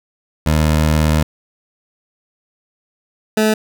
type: tone pair in turn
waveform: 20% pulse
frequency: 77.4 / 216.4 Hz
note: D#2 / A3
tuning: -9 / -29 cents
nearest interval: octave + tritone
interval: 1780 cents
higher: second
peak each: -7 dBFS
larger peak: neither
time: 0.46-1.23 / 3.37-3.54 s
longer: first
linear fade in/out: 5 ms
effects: none